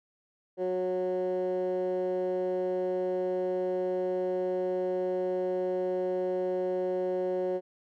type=tone with band-pass filter; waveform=15% pulse; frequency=183.3 Hz; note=F#3; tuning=16 cents flat; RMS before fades=-30 dBFS; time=0.57-7.61 s; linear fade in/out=50 ms; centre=450 Hz; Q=9.6; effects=none